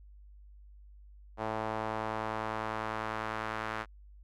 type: tone with band-pass filter sweep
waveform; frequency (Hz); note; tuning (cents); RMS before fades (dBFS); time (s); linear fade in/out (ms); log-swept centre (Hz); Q
sawtooth; 110; A2; 0; -36; 1.37-3.86; 50; 810 to 1400; 1.5
effects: added 50 Hz sine -51 dBFS peak until 4.23 s